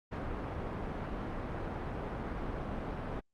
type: low-pass noise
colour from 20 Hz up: pink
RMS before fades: -38 dBFS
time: 0.11-3.21 s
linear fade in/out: 20 ms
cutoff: 1300 Hz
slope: 12 dB/octave
effects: Opus 48 kbps